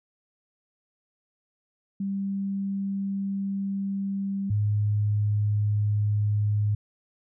sine tone pair in turn, 196.6 / 104.43 Hz, G3 / G#2, +5 / +10 cents, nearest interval major seventh, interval 1095 cents, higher first, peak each -26 / -21 dBFS, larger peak second, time 2-4.5 / 4.5-6.75 s, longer first, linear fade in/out 5 ms, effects none

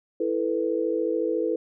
sine chord, E suspended fourth, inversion none, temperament equal, 329.6 / 440 / 493.9 Hz, E4 / A4 / B4, 0 / 0 / 0 cents, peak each -27 dBFS, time 0.2-1.56 s, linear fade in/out 5 ms, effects none

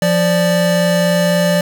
square tone pair together, 174.49 / 587.3 Hz, F3 / D5, -1 / 0 cents, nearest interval octave + major sixth, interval 2101 cents, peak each -15 dBFS, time 0.02-1.61 s, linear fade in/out 2 ms, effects none

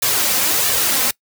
white noise with flanger, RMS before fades -17 dBFS, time 0.02-1.11 s, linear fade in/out 5 ms, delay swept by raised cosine 1.7 to 3.9 ms, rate 1.5 Hz, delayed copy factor +0.5, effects noise-tail reverb RT60 0.1 s tail -23 dB re dry + high-pass 80 Hz 12 dB/octave

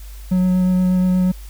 triangle tone with vibrato, 183.4 Hz, F#3, 15 cents flat, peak -11 dBFS, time 0.31-1.32 s, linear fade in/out 10 ms, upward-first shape sine, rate 8.4 Hz, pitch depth 10 cents each way, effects added 50 Hz sine -32 dBFS peak until 1.49 s + white hiss -46 dBFS RMS until 1.49 s

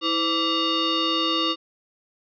sine tone with frequency modulation, 2000 Hz, B6, 21 cents sharp, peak -20 dBFS, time 0.01-1.56 s, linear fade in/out 50 ms, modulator 837 Hz, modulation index 2.6, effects none

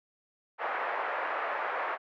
pink band-pass noise, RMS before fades -33 dBFS, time 0.58-1.98 s, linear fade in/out 50 ms, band 570 to 1900 Hz, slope 24 dB/octave, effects none

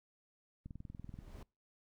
brown noise with exponential growth, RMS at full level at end -47 dBFS, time 0.64-1.43 s, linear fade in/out 5 ms, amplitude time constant 170 ms
click train, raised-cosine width 5 ms, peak -35 dBFS, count 12, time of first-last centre 0.66-1.189 s, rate 20.8 Hz
effects noise-tail reverb RT60 0.3 s tail -25 dB re dry

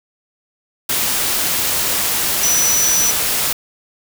sine tone in noise, 5920 Hz, F#8, in tune, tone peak -14 dBFS, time 2.43-3.11 s, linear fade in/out 5 ms, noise white, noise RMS -18 dBFS, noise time 0.89-3.53 s, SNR +1 dB, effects none

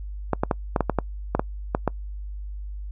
clicks, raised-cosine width 1 ms, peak -6 dBFS, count 11, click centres 0.333 / 0.435 / 0.512 / 0.762 / 0.807 / 0.897 / 0.987 / 1.35 / 1.395 / 1.749 / 1.877 s, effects noise-tail reverb RT60 0.1 s tail -26 dB re dry + added 50 Hz sine -31 dBFS peak until 2.91 s

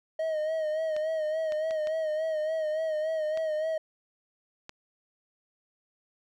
triangle tone with vibrato, 627 Hz, D#5, 13 cents sharp, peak -25 dBFS, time 0.19-3.78 s, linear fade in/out 5 ms, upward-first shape sine, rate 3.5 Hz, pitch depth 50 cents each way
clicks, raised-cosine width 0.2 ms, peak -24 dBFS, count 6, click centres 0.965 / 1.522 / 1.709 / 1.872 / 3.374 / 4.694 s
effects none

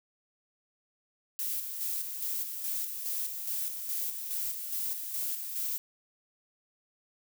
violet noise with tremolo, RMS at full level -33 dBFS, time 1.39-5.78 s, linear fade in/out 0 ms, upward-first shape square, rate 2.4 Hz, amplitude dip 45%, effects none

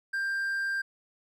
triangle tone, 1587 Hz, G6, 21 cents sharp, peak -26 dBFS, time 0.13-0.82 s, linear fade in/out 10 ms, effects none

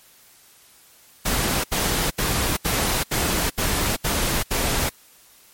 pink noise bursts, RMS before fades -22 dBFS, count 8, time 1.25-4.895 s, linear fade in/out 10 ms, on 390 ms, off 75 ms, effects white hiss -52 dBFS RMS until 5.53 s + MP3 64 kbps

